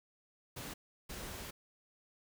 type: noise bursts at uneven times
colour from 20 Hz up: pink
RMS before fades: -45 dBFS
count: 2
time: 0.56-0.74 / 1.09-1.51 s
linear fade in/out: 10 ms
effects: none